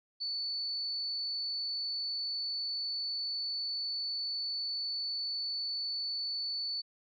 sine tone, 4474 Hz, C#8, 15 cents sharp, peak -33 dBFS, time 0.2-6.82 s, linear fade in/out 20 ms, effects none

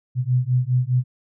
sine beating tone pair, 123.47 / 128.37 Hz, B2 / C3, 0 / -33 cents, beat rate 4.9 Hz, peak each -20 dBFS, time 0.15-1.04 s, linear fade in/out 50 ms, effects none

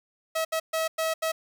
sawtooth tone bursts at uneven times, 644 Hz, E5, 41 cents flat, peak -21 dBFS, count 5, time 0.35-0.45 / 0.52-0.6 / 0.73-0.88 / 0.98-1.14 / 1.22-1.32 s, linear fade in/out 10 ms, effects 9-bit

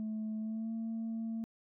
sine tone with pitch glide, 217.2 to 225.5 Hz, A3 to A3, -22 to +43 cents, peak -33 dBFS, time 0-1.44 s, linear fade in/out 0 ms, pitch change +65 cents, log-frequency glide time 0.39-0.72 s, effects tanh soft clip ceiling -33 dBFS

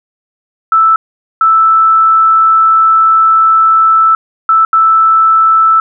sine tone bursts at uneven times, 1318.5 Hz, E6, in tune, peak -4 dBFS, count 4, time 0.72-0.96 / 1.41-4.15 / 4.49-4.65 / 4.73-5.8 s, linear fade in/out 2 ms, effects none

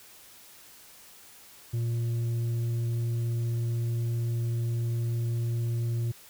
triangle tone with tanh clipping, 117.1 Hz, A#2, 8 cents sharp, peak -27 dBFS, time 1.73-6.12 s, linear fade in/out 10 ms, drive 9 dB, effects white hiss -52 dBFS RMS until 6.29 s

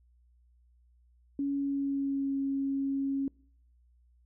sine tone with pitch glide, 280.1 to 274 Hz, C#4 to C#4, +18 to -20 cents, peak -28 dBFS, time 1.39-3.28 s, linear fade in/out 2 ms, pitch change -38 cents, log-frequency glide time 1.52-2.37 s, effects noise-tail reverb RT60 0.6 s tail -26 dB re dry + added 60 Hz sine -61 dBFS peak until 4.25 s

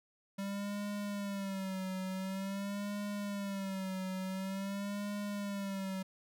square tone with vibrato, 196 Hz, G3, in tune, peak -37 dBFS, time 0.38-6.03 s, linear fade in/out 10 ms, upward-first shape sine, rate 0.47 Hz, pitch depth 78 cents each way, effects none

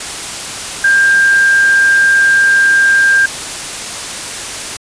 sine tone in noise, 1595 Hz, G6, 30 cents sharp, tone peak -6 dBFS, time 0.84-3.26 s, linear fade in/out 5 ms, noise white, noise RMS -22 dBFS, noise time 0-4.77 s, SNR +13 dB, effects resampled to 22050 Hz

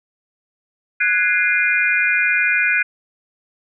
sine chord, Ab dominant seventh, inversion third, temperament equal with one note detuned, 1480 / 1661.2 / 2093 / 2431 Hz, Gb6 / Ab6 / C7 / Eb7, 0 / 0 / 0 / -41 cents, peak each -19 / -22 / -21 / -18 dBFS, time 1-2.83 s, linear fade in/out 10 ms, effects none

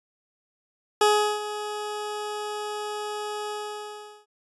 20% pulse tone with ADSR envelope, 420 Hz, G#4, 19 cents sharp, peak -11 dBFS, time 1.01-4.26 s, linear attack 4 ms, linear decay 380 ms, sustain -14 dB, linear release 760 ms, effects resampled to 24000 Hz

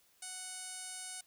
5% pulse tone with low-pass filter, 740 Hz, F#5, in tune, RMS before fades -45 dBFS, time 0.22-1.21 s, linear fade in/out 5 ms, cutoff 9600 Hz, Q 4.7, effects white hiss -69 dBFS RMS until 1.26 s

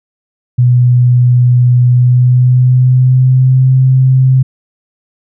sine tone with pitch glide, 123.47 to 130.59 Hz, B2 to C3, 0 to -3 cents, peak -4 dBFS, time 0.58-4.43 s, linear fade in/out 10 ms, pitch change +97 cents, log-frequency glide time 1.88-3.73 s, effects none

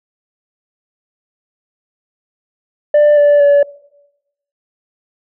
sine tone with pitch steps, 592 / 582.2 / 572.5 Hz, D5 / D5 / D5, +14 / -15 / -44 cents, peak -3 dBFS, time 2.94-3.63 s, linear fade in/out 5 ms, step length 230 ms, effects noise-tail reverb RT60 0.9 s tail -24 dB re dry + tanh soft clip ceiling -5 dBFS

